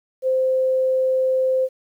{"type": "tone", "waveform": "sine", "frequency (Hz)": 520, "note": "C5", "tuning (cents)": -11, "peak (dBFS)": -16, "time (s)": [0.22, 1.69], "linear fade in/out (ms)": 50, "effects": ["9-bit"]}